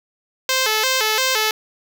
5% pulse tone with vibrato, 475.7 Hz, A#4, 35 cents sharp, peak -5 dBFS, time 0.49-1.51 s, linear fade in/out 2 ms, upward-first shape square, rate 2.9 Hz, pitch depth 160 cents each way, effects none

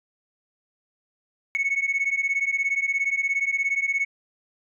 sine beating tone pair, 2200 / 2217 Hz, C#7 / C#7, -14 / 0 cents, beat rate 17 Hz, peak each -23 dBFS, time 1.55-4.05 s, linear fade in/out 0 ms, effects tanh soft clip ceiling -18 dBFS

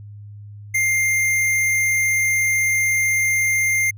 square tone, 2106 Hz, C7, 11 cents sharp, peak -17 dBFS, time 0.74-3.91 s, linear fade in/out 10 ms, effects added 103 Hz sine -35 dBFS peak until 3.97 s

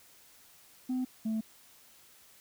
sine tone pair in turn, 254.9 / 220.2 Hz, C4 / A3, -45 / +2 cents, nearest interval minor third, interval 253 cents, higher first, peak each -27 dBFS, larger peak neither, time 0.89-1.05 / 1.25-1.41 s, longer neither, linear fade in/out 10 ms, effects tanh soft clip ceiling -28 dBFS + white hiss -59 dBFS RMS until 2.4 s

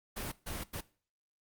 pink noise bursts at uneven times, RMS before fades -39 dBFS, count 3, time 0.16-0.32 / 0.46-0.64 / 0.73-0.81 s, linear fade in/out 10 ms, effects noise-tail reverb RT60 0.4 s tail -19 dB re dry + Opus 32 kbps

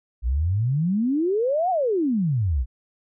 sine exponential two-way sweep, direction up then down, 55.5 to 767 to 55.5 Hz, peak -19 dBFS, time 0.22-2.66 s, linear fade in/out 50 ms, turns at 1.7 s, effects none

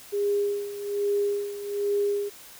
sine tone with tremolo, 406.8 Hz, G#4, 36 cents flat, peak -21 dBFS, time 0.12-2.3 s, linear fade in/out 20 ms, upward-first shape sine, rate 1.2 Hz, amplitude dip 75%, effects white hiss -47 dBFS RMS until 2.59 s

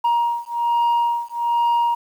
sine beating tone pair, 943 / 944.2 Hz, A#5 / A#5, +20 / +22 cents, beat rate 1.2 Hz, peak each -18 dBFS, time 0.04-1.95 s, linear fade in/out 10 ms, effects tanh soft clip ceiling -14 dBFS + 8-bit

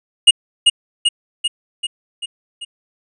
square tone with echo, 2864 Hz, F7, 43 cents sharp, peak -3 dBFS, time 0.27-0.31 s, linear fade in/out 10 ms, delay 390 ms, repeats 6, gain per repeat -4 dB, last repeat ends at 2.65 s, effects resampled to 22050 Hz

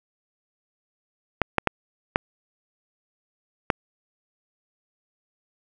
clicks, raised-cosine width 0.5 ms, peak -3 dBFS, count 5, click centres 1.417 / 1.583 / 1.673 / 2.159 / 3.702 s, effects none

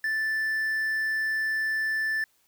triangle tone with quantisation, 1760 Hz, A6, in tune, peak -23 dBFS, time 0.04-2.24 s, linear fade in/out 2 ms, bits 8, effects white hiss -67 dBFS RMS until 2.47 s

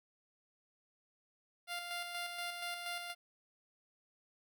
10% pulse tone with tremolo, 698.5 Hz, F5, in tune, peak -30 dBFS, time 1.67-3.15 s, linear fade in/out 50 ms, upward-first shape square, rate 4.2 Hz, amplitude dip 40%, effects none

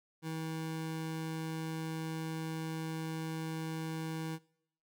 25% pulse tone, 160.3 Hz, E3, 48 cents flat, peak -33 dBFS, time 0.22-4.39 s, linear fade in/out 50 ms, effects noise-tail reverb RT60 0.7 s tail -21 dB re dry

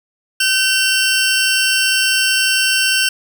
20% pulse tone pair together, 1533 / 2731 Hz, G6 / F7, -39 / -39 cents, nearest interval minor seventh, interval 1000 cents, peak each -11 dBFS, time 0.4-3.09 s, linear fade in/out 5 ms, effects none

